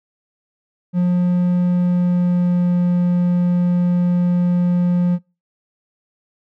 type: tone with pitch glide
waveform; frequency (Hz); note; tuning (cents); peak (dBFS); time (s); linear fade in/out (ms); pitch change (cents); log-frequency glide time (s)
triangle; 178 to 176.77; F3 to F3; +33 to +21; -11; 0.93-5.19; 50; -12; 1.65-2.77
effects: noise-tail reverb RT60 0.3 s tail -26 dB re dry

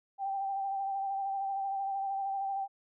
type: tone with vibrato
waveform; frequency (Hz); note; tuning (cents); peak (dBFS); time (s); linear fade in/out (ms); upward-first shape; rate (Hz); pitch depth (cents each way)
sine; 784; G5; 0; -31; 0.18-2.68; 50; sine; 13; 26
effects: none

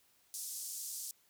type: band-pass noise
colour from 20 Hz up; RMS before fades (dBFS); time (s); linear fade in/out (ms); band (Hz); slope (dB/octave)
pink; -43; 0.34-1.11; 0; 5800 to 14000; 24
effects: white hiss -70 dBFS RMS until 1.29 s

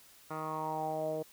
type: tone with low-pass filter sweep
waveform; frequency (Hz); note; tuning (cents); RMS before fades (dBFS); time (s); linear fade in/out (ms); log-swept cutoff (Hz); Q
10% pulse; 156.7; D#3; +13; -36; 0.3-1.23; 10; 1400 to 530; 5.6
effects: white hiss -59 dBFS RMS until 1.32 s

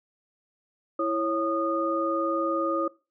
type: tone cluster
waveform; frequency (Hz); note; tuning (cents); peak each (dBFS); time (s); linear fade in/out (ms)
sine; 330.7 / 549 / 1229; E4 / C#5 / D#6; +6 / -17 / -22; -28; 0.99-2.88; 5
effects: noise-tail reverb RT60 0.3 s tail -21 dB re dry

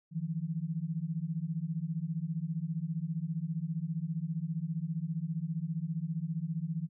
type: beating tone pair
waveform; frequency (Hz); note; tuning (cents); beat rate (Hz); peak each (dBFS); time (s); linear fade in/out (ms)
sine; 155.56 / 170.56; D#3 / F3; 0 / -41; 15; -35 / -35; 0.11-6.89; 50
effects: none

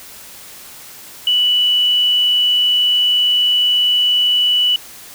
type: tone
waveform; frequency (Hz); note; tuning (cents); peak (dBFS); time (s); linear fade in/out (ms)
sine; 2960; F#7; 0; -11; 1.27-4.76; 2
effects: white hiss -37 dBFS RMS until 5.14 s

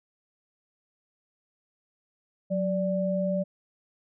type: tone pair together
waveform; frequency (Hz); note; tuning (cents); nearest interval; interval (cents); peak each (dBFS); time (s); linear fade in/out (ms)
sine; 184.47 / 585; F#3 / D5; -5 / -7; octave + minor sixth; 1998; -27; 2.5-3.44; 20
effects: none

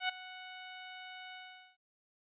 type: tone with ADSR envelope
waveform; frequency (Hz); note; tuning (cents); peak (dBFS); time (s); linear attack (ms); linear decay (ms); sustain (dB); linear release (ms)
10% pulse; 740; F#5; 0; -20; 0-1.77; 90; 9; -17; 430
effects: resampled to 8000 Hz

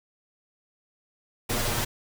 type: noise with comb filter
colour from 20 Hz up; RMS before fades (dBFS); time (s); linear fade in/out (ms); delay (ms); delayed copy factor
pink; -27; 1.49-1.85; 10; 8.4; +0.9
effects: none

